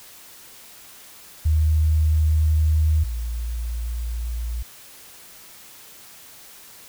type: tone pair in turn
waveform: sine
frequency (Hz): 77.78 / 58.27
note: D#2 / A#1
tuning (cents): 0 / 0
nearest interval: perfect fourth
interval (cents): 500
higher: first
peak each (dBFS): -15 / -24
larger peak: first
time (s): 1.45-3.04 / 3.04-4.63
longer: neither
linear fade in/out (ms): 10
effects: white hiss -45 dBFS RMS until 6.88 s